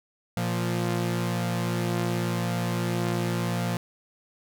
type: tone pair together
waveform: sawtooth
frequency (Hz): 116.54 / 174.35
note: A#2 / F3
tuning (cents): 0 / -3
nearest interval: perfect fifth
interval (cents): 697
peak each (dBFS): -24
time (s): 0.37-3.77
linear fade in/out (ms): 0
effects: none